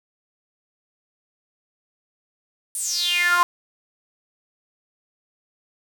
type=tone with high-pass filter sweep; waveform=sawtooth; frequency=352 Hz; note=F4; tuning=14 cents sharp; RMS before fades=-21 dBFS; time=2.75-3.43 s; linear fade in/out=0 ms; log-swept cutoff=10000 to 1000 Hz; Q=7.6; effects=none